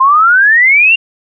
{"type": "exponential sweep", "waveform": "sine", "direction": "up", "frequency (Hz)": [1034, 2817], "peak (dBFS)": -4, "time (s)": [0, 0.96], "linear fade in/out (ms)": 10, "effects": []}